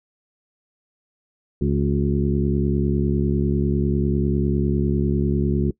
harmonic tone with a mistuned harmonic, 70 Hz, C#2, 18 cents sharp, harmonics 1 / 2 / 3 / 4 / 5 / 6, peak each -24 / -22 / -23 / -29 / -25 / -35 dBFS, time 1.61-5.71 s, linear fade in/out 5 ms, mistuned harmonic 5, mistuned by +46 cents, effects noise-tail reverb RT60 0.1 s tail -21 dB re dry

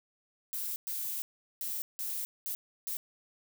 violet noise bursts at uneven times, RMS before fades -36 dBFS, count 6, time 0.53-0.76 / 0.87-1.22 / 1.61-1.82 / 1.99-2.25 / 2.46-2.55 / 2.87-2.97 s, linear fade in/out 0 ms, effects none

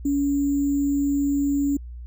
sine tone with sample-and-hold, 282.5 Hz, C#4, 33 cents sharp, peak -19 dBFS, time 0.05-1.77 s, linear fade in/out 5 ms, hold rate 7350 Hz, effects added 60 Hz sine -34 dBFS peak until 2.06 s

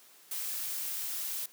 blue noise, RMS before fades -36 dBFS, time 0.31-1.46 s, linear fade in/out 5 ms, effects white hiss -58 dBFS RMS until 1.52 s + high-pass 200 Hz 12 dB/octave

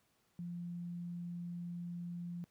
sine tone, 173.6 Hz, F3, 10 cents flat, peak -40 dBFS, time 0.39-2.44 s, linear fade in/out 0 ms, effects pink hiss -75 dBFS RMS until 2.5 s + high-pass 80 Hz 12 dB/octave

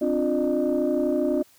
sine tone cluster, 263.1 / 295.3 / 350.9 / 604 Hz, C4 / D4 / F4 / D5, +10 / +10 / +8 / +48 cents, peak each -25 dBFS, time 0.01-1.43 s, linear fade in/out 10 ms, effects tanh soft clip ceiling -14 dBFS + white hiss -57 dBFS RMS until 1.58 s

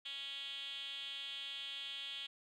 5% pulse tone with band-pass filter, 277.2 Hz, C#4, in tune, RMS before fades -45 dBFS, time 0.05-2.27 s, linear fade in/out 10 ms, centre 3300 Hz, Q 8, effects none

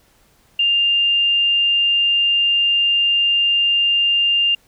sine tone, 2800 Hz, F7, 4 cents sharp, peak -13 dBFS, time 0.59-4.55 s, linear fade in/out 5 ms, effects pink hiss -56 dBFS RMS until 4.67 s

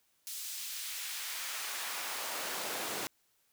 pink noise with high-pass filter sweep, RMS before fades -39 dBFS, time 0.27-3.07 s, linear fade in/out 0 ms, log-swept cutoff 5000 to 290 Hz, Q 0.72, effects white hiss -73 dBFS RMS until 3.52 s

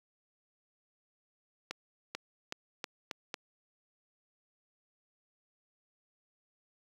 accelerating click train, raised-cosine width 0.2 ms, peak -19 dBFS, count 6, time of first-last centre 1.71-3.342 s, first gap 440 ms, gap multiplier 0.85, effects high-pass 150 Hz 12 dB/octave + 8-bit

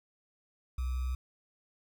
sine tone with sample-and-hold, 63.5 Hz, B1, 49 cents sharp, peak -30 dBFS, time 0.78-1.15 s, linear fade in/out 5 ms, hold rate 1225 Hz, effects none

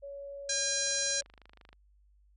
sine tone, 561 Hz, C#5, 21 cents sharp, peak -40 dBFS, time 0.02-1.23 s, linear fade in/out 20 ms
harmonic tone, 810 Hz, G#5, 43 cents flat, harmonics 2 / 3 / 4 / 5 / 6 / 7 / 8 / 9 / 10, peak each -38 / -44 / -46 / -36 / -41 / -34 / -36 / -40 / -39 dBFS, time 0.49-1.21 s, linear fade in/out 5 ms
click train, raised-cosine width 0.3 ms, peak -38 dBFS, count 23, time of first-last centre 0.87-1.729 s, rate 25.6 Hz
effects added 50 Hz sine -61 dBFS peak until 2.36 s

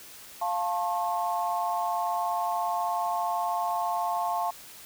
sine chord, F augmented, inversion none, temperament equal with one note detuned, 698.5 / 880 / 1081.5 Hz, F5 / A5 / C#6, 0 / 0 / -43 cents, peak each -29 / -30 / -32 dBFS, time 0.41-4.51 s, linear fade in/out 10 ms, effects white hiss -47 dBFS RMS until 4.85 s

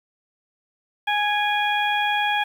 harmonic tone with a mistuned harmonic, 830.6 Hz, G#5, in tune, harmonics 1 / 2 / 3 / 4, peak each -22 / -25 / -27 / -28 dBFS, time 1.07-2.44 s, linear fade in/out 10 ms, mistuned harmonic 3, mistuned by -34 cents, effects 8-bit

